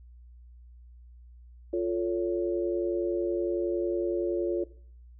sine chord, F augmented, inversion none, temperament equal with one note detuned, 349.2 / 440 / 561.1 Hz, F4 / A4 / C#5, 0 / 0 / +21 cents, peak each -27 / -33 / -33 dBFS, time 1.73-4.64 s, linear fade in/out 5 ms, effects noise-tail reverb RT60 0.5 s tail -17 dB re dry + added 60 Hz sine -48 dBFS peak until 5.19 s

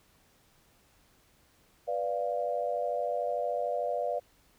sine chord, B diminished, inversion none, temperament equal, 493.9 / 587.3 / 698.5 Hz, B4 / D5 / F5, 0 / 0 / 0 cents, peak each -34 / -32 / -33 dBFS, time 1.87-4.2 s, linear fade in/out 20 ms, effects pink hiss -65 dBFS RMS until 4.58 s

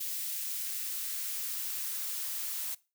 blue noise with high-pass filter sweep, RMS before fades -36 dBFS, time 0-2.75 s, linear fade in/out 10 ms, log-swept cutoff 2100 to 600 Hz, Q 0.78, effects noise-tail reverb RT60 0.3 s tail -21 dB re dry

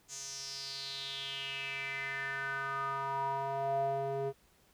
square tone with band-pass filter sweep, 137.1 Hz, C#3, 19 cents flat, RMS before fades -37 dBFS, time 0.08-4.33 s, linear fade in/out 50 ms, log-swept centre 6800 to 490 Hz, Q 5.6, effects pink hiss -67 dBFS RMS until 4.73 s

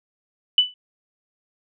sine tone with exponential decay, 2984 Hz, F#7, 14 cents sharp, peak -8 dBFS, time 0.58-0.74 s, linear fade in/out 2 ms, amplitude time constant 33 ms, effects none

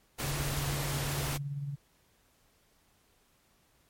pink band-stop noise, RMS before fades -35 dBFS, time 0.18-1.38 s, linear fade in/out 20 ms, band 150 to 210 Hz, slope 96 dB/octave
sine tone with tremolo, 141.6 Hz, C#3, 37 cents sharp, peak -31 dBFS, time 0.23-1.76 s, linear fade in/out 20 ms, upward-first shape triangle, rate 18 Hz, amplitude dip 55%
effects pink hiss -68 dBFS RMS until 3.89 s + MP3 64 kbps

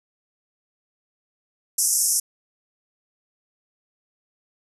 white band-pass noise, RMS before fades -21 dBFS, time 1.78-2.2 s, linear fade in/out 5 ms, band 5300 to 12000 Hz, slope 96 dB/octave, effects none

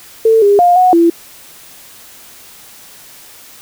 sine tone with pitch steps, 447.5 / 405.3 / 706 / 734 / 337.2 Hz, A4 / G#4 / F5 / F#5 / E4, +29 / -42 / +19 / -14 / +39 cents, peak -5 dBFS, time 0.25-1.1 s, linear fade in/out 5 ms, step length 170 ms, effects white hiss -38 dBFS RMS until 3.61 s

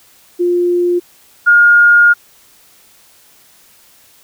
sine tone pair in turn, 352.1 / 1422.3 Hz, F4 / F6, +14 / +31 cents, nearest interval 2 octaves, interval 2417 cents, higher second, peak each -10 / -4 dBFS, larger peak second, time 0.39-1 / 1.46-2.14 s, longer second, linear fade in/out 20 ms, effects white hiss -47 dBFS RMS until 4.23 s

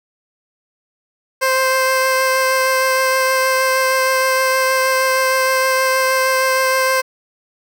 15% pulse tone with vibrato, 523.3 Hz, C5, in tune, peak -7 dBFS, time 1.41-7.02 s, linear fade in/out 20 ms, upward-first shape triangle, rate 6.4 Hz, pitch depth 11 cents each way, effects none

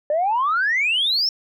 sine exponential sweep, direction up, 579 to 5500 Hz, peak -16 dBFS, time 0.1-1.29 s, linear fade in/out 2 ms, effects tanh soft clip ceiling -13 dBFS

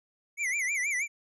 square tone with vibrato, 2159 Hz, C#7, 46 cents flat, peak -28 dBFS, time 0.37-1.08 s, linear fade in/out 50 ms, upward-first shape sine, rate 6.3 Hz, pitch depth 170 cents each way, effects resampled to 24000 Hz

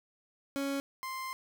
30% pulse tone pair in turn, 277.2 / 1046.6 Hz, C#4 / C6, 0 / 0 cents, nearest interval octave + major seventh, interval 2300 cents, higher second, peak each -29 / -34 dBFS, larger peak first, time 0.56-0.8 / 1.03-1.33 s, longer second, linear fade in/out 0 ms, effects 10-bit

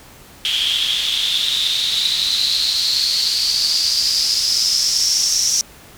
white noise with band-pass filter sweep, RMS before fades -18 dBFS, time 0.45-5.61 s, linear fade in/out 0 ms, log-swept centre 3200 to 5800 Hz, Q 9.2, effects pink hiss -43 dBFS RMS until 5.97 s

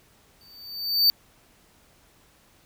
square tone with exponential growth, 4590 Hz, D8, 40 cents flat, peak -14 dBFS, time 0.41-1.1 s, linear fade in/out 0 ms, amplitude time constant 150 ms, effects pink hiss -59 dBFS RMS until 2.65 s

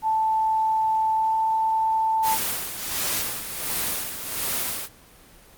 sine tone with pitch glide, 879 to 885.1 Hz, A5 to A5, -2 to +10 cents, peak -19 dBFS, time 0.02-2.38 s, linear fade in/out 50 ms, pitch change +12 cents, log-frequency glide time 1.13-1.35 s
white noise with tremolo, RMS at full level -25 dBFS, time 2.22-4.89 s, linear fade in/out 50 ms, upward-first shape sine, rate 1.4 Hz, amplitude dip 60%
effects pink hiss -50 dBFS RMS until 5.57 s + Opus 24 kbps

